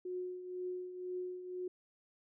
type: tone with tremolo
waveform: sine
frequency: 363.6 Hz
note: F#4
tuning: 30 cents flat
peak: -36 dBFS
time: 0.05-1.68 s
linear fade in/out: 5 ms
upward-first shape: triangle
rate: 2 Hz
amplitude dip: 65%
effects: none